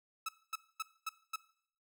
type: tone bursts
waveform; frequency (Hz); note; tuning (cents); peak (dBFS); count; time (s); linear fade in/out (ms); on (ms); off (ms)
sawtooth; 1300; E6; -24; -32; 5; 0.26-1.36; 5; 28; 240
effects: noise-tail reverb RT60 0.6 s tail -18 dB re dry